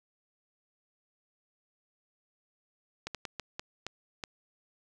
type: slowing click train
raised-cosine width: 0.2 ms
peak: -19 dBFS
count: 7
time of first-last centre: 3.07-4.238 s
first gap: 77 ms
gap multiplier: 1.37
effects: none

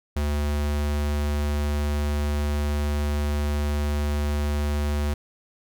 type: tone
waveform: square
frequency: 73.42 Hz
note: D2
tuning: in tune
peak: -23 dBFS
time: 0.16-5.14 s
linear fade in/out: 5 ms
effects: none

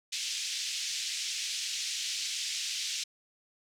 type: band-pass noise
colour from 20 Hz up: white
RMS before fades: -35 dBFS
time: 0.12-3.04 s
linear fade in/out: 10 ms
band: 2500 to 6600 Hz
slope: 24 dB/octave
effects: none

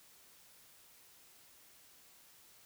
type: silence
effects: white hiss -62 dBFS RMS until 2.65 s

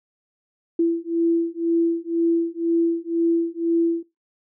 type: beating tone pair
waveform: sine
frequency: 333.8 / 335.8 Hz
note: E4 / E4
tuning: +22 / +32 cents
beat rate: 2 Hz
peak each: -21 dBFS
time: 0.79-4.03 s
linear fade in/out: 5 ms
effects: noise-tail reverb RT60 0.2 s tail -19 dB re dry

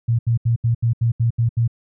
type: tone bursts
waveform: sine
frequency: 116.54 Hz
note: A#2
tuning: in tune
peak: -14 dBFS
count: 9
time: 0.08-1.678 s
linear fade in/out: 10 ms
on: 110 ms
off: 76 ms
effects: none

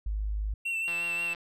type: tone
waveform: sine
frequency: 51.9 Hz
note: G#1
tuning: in tune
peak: -28 dBFS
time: 0.06-0.54 s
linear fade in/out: 5 ms
type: tone with vibrato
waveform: triangle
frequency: 2699 Hz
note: E7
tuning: 40 cents sharp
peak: -27 dBFS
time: 0.65-1.34 s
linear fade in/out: 10 ms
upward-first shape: triangle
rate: 5.6 Hz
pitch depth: 36 cents each way
type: click train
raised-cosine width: 0.3 ms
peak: -26 dBFS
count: 81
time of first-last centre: 0.88-1.348 s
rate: 171 Hz
effects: none

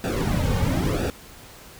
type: noise with flanger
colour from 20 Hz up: brown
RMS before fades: -23 dBFS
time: 0.04-1.1 s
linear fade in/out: 0 ms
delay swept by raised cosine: 0.94 to 3.04 ms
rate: 1 Hz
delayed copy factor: -0.9
effects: pink hiss -45 dBFS RMS until 1.79 s

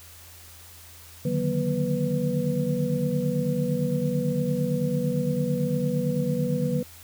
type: tone cluster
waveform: sine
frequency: 146.9 / 155.8 / 186.1 / 238.8 / 495.8 Hz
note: D3 / D#3 / F#3 / A#3 / B4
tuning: +1 / +3 / +10 / +42 / +7 cents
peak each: -29 dBFS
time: 1.25-6.83 s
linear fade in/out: 5 ms
effects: added 84 Hz sine -50 dBFS peak until 7.03 s + white hiss -48 dBFS RMS until 7.03 s

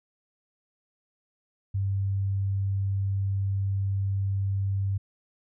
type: tone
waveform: sine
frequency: 98 Hz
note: G2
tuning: in tune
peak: -24 dBFS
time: 1.74-4.98 s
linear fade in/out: 10 ms
effects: none

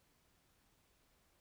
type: silence
effects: pink hiss -74 dBFS RMS until 1.4 s

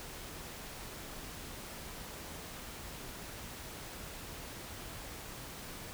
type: silence
effects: pink hiss -46 dBFS RMS until 5.93 s

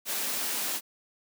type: high-pass noise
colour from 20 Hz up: white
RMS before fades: -31 dBFS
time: 0.05-0.81 s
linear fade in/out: 50 ms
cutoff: 190 Hz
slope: 48 dB/octave
effects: none

